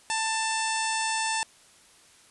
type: harmonic tone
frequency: 888 Hz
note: A5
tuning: 16 cents sharp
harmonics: 1 / 2 / 3 / 4 / 5 / 6 / 7 / 8 / 9 / 10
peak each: -29 / -33 / -34 / -38 / -39 / -37 / -41 / -41 / -37 / -37 dBFS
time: 0.1-1.43 s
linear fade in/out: 0 ms
effects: white hiss -56 dBFS RMS until 2.3 s + resampled to 24000 Hz